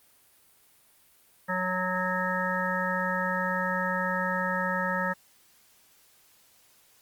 harmonic tone, 184.1 Hz, F#3, 8 cents flat, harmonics 1 / 3 / 5 / 7 / 9 / 10, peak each -33 / -33 / -33 / -33 / -33 / -33 dBFS, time 1.48-5.14 s, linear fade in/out 20 ms, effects white hiss -61 dBFS RMS until 7.01 s + Opus 32 kbps

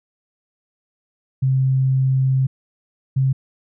sine tone pair in turn, 132.2 / 133.2 Hz, C3 / C3, +18 / +31 cents, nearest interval unison, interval 13 cents, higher second, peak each -14 dBFS, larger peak neither, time 1.42-2.47 / 3.16-3.33 s, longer first, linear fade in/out 10 ms, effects none

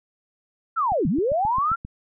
sine linear two-way sweep, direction down then up, 1400 to 142.1 to 1400 Hz, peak -19 dBFS, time 0.76-1.76 s, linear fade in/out 20 ms, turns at 1.08 s
click train, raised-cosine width 5 ms, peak -22 dBFS, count 8, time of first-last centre 0.92-1.85 s, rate 7.53 Hz
effects none

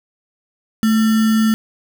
sine tone with sample-and-hold, 220 Hz, A3, in tune, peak -11 dBFS, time 0.83-1.54 s, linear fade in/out 0 ms, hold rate 1575 Hz, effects none

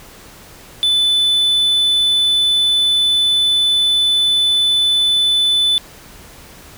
triangle tone, 3500 Hz, A7, 10 cents flat, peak -10 dBFS, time 0.83-5.78 s, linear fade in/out 0 ms, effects pink hiss -40 dBFS RMS until 6.77 s

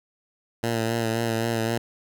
10% pulse tone with vibrato, 114.5 Hz, A#2, 31 cents flat, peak -15 dBFS, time 0.63-1.78 s, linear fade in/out 5 ms, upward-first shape sine, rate 3.8 Hz, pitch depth 33 cents each way, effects none

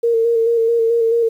sine tone with vibrato, 460.5 Hz, A#4, 21 cents flat, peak -12 dBFS, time 0.03-1.29 s, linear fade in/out 10 ms, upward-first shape square, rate 4.6 Hz, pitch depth 25 cents each way, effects 8-bit

